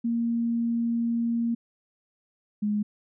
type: tone pair in turn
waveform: sine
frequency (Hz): 233.1 / 208.8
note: A#3 / G#3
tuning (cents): 0 / +10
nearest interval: major second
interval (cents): 190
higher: first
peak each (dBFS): -23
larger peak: neither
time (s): 0.04-1.55 / 2.62-2.83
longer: first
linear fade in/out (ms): 10
effects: none